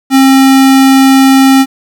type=tone; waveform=square; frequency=267.8 Hz; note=C4; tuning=40 cents sharp; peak=-3 dBFS; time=0.1-1.66 s; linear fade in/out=50 ms; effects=7-bit